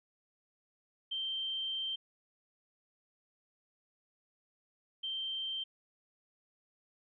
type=tone pair in turn; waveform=sine; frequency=3136 / 3136 Hz; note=G7 / G7; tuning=0 / 0 cents; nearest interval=unison; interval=0 cents; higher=neither; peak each=-34 / -35 dBFS; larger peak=first; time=1.11-1.96 / 5.03-5.64 s; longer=first; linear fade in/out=10 ms; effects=none